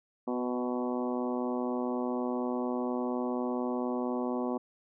harmonic tone with a mistuned harmonic, 124.2 Hz, B2, 10 cents sharp, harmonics 2 / 3 / 4 / 5 / 6 / 7 / 8 / 9, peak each -32 / -36 / -38 / -40 / -42 / -43 / -44 / -45 dBFS, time 0.27-4.58 s, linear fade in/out 10 ms, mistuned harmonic 3, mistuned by -21 cents, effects none

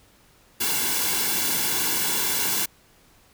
white noise with comb filter, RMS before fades -24 dBFS, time 0.6-2.66 s, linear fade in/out 10 ms, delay 1.6 ms, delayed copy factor -0.7, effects pink hiss -57 dBFS RMS until 3.33 s

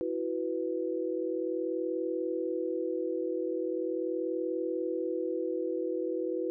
sine chord, E suspended second, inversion none, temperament equal, 329.6 / 370 / 493.9 Hz, E4 / F#4 / B4, 0 / 0 / 0 cents, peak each -34 dBFS, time 0.01-6.5 s, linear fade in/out 0 ms, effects none

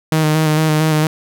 sawtooth tone with vibrato, 155.56 Hz, D#3, in tune, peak -8 dBFS, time 0.12-1.07 s, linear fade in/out 2 ms, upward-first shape square, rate 4.4 Hz, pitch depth 23 cents each way, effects none

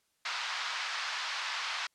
pink band-pass noise, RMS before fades -36 dBFS, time 0.25-1.87 s, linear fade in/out 5 ms, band 990 to 5200 Hz, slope 24 dB/octave, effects white hiss -75 dBFS RMS until 1.94 s + low-pass 11000 Hz 12 dB/octave

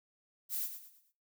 violet noise with echo, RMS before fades -36 dBFS, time 0.49-0.69 s, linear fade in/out 50 ms, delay 110 ms, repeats 4, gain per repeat -9 dB, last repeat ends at 1.13 s, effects noise-tail reverb RT60 0.3 s tail -17 dB re dry

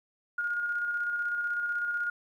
sine tone with tremolo, 1426 Hz, F6, 36 cents sharp, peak -27 dBFS, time 0.38-2.1 s, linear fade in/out 5 ms, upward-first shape square, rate 16 Hz, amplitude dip 30%, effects 11-bit

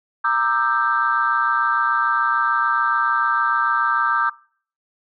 sine chord, E half-diminished seventh, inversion second, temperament equal with one note detuned, 932.3 / 1191.7 / 1318.5 / 1568 Hz, Bb5 / D6 / E6 / G6, 0 / +25 / 0 / 0 cents, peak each -24 / -19 / -22 / -21 dBFS, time 0.24-4.3 s, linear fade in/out 10 ms, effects noise-tail reverb RT60 0.5 s tail -24 dB re dry + tanh soft clip ceiling -6 dBFS

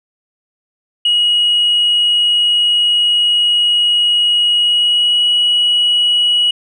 sine tone with pitch glide, 2900 to 2920 Hz, F#7 to F#7, -35 to -24 cents, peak -8 dBFS, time 1.05-6.51 s, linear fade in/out 5 ms, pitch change +11 cents, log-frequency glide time 4.59-5.28 s, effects tanh soft clip ceiling -7 dBFS

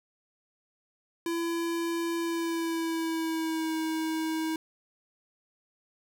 square tone with pitch glide, 336.5 to 319.1 Hz, E4 to D#4, +36 to +44 cents, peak -29 dBFS, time 1.26-4.56 s, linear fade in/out 2 ms, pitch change -92 cents, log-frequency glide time 2.19-3.76 s, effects none

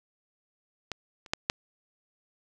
clicks, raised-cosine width 0.2 ms, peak -16 / -30 / -9 / -7 dBFS, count 4, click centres 0.917 / 1.262 / 1.335 / 1.499 s, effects none

